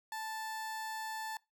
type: tone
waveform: 30% pulse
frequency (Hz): 880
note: A5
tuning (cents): 0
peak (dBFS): -36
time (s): 0.12-1.37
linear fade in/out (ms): 2
effects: noise-tail reverb RT60 0.2 s tail -21 dB re dry